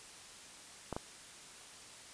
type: clicks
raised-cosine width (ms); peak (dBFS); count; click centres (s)
1; -23; 2; 0.927 / 0.965
effects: white hiss -53 dBFS RMS until 2.13 s + resampled to 22050 Hz